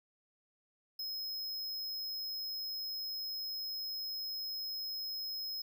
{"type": "tone", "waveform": "square", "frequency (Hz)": 5130, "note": "E8", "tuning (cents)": -48, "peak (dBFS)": -38, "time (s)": [0.99, 5.62], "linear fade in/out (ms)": 5, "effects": []}